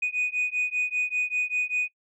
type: beating tone pair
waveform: sine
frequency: 2481 / 2486.1 Hz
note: D#7 / D#7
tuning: -6 / -2 cents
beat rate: 5.1 Hz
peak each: -26 dBFS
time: 0.02-1.89 s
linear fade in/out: 10 ms
effects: noise-tail reverb RT60 0.1 s tail -24 dB re dry + tanh soft clip ceiling -20 dBFS